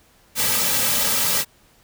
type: noise with comb filter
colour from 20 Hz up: white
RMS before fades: -20 dBFS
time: 0.35-1.45 s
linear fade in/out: 50 ms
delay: 2.8 ms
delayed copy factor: -1
effects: pink hiss -56 dBFS RMS until 1.83 s